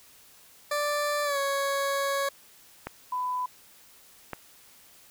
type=tone with pitch glide; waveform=20% pulse; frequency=587.3 to 555.3 Hz; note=D5 to C#5; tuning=0 to +3 cents; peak=-21 dBFS; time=0.71-2.29 s; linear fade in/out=5 ms; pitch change=-97 cents; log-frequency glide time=1.24-1.38 s
type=clicks; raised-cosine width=0.5 ms; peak=-18 dBFS; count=2; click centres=2.87 / 4.333 s
type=tone; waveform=sine; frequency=1000 Hz; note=B5; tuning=21 cents sharp; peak=-27 dBFS; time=3.12-3.46 s; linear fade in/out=5 ms
effects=white hiss -55 dBFS RMS until 5.1 s